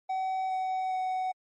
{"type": "tone with pitch steps", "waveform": "triangle", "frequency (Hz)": [757, 751.8, 746.6], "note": ["F#5", "F#5", "F#5"], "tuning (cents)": [39, 27, 15], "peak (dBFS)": -26, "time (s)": [0.09, 1.32], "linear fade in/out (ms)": 10, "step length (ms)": 410, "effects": ["MP3 32 kbps"]}